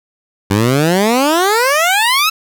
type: exponential sweep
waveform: 15% pulse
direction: up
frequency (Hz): 95.3 to 1332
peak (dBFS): -4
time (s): 0.5-2.3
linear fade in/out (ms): 10
effects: none